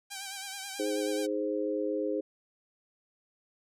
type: tone with vibrato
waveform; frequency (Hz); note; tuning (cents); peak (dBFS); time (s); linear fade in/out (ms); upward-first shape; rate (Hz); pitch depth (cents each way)
5% pulse; 784; G5; 0; -26; 0.1-1.27; 20; sine; 9.3; 51
type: chord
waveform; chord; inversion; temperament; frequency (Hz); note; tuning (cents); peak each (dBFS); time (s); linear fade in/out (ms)
sine; Ab major; second; equal; 311.1 / 415.3 / 523.3; Eb4 / Ab4 / C5; 0 / 0 / 0; -33; 0.79-2.21; 10
effects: none